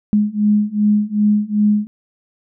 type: beating tone pair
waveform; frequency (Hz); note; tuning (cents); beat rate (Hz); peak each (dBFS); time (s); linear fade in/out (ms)
sine; 207.7 / 210.3; G#3 / G#3; 0 / +22; 2.6; -16 / -15; 0.13-1.87; 0
effects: none